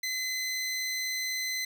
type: tone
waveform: 20% pulse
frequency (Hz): 2036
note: C7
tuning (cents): -48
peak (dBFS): -25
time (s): 0.03-1.65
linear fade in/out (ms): 5
effects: none